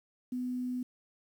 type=tone with quantisation; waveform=sine; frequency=250 Hz; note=B3; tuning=21 cents sharp; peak=-32 dBFS; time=0.32-0.83 s; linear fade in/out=5 ms; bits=10; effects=none